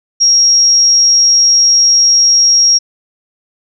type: tone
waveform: sine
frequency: 5600 Hz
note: F8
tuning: 4 cents sharp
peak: -5 dBFS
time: 0.2-2.79 s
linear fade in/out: 20 ms
effects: none